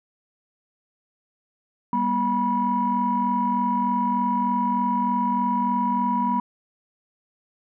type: tone cluster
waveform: sine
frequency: 197.7 / 241 / 975 Hz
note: G3 / B3 / B5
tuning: +15 / -42 / -23 cents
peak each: -27 / -25 / -21 dBFS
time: 1.93-6.4 s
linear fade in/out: 2 ms
effects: tanh soft clip ceiling -12 dBFS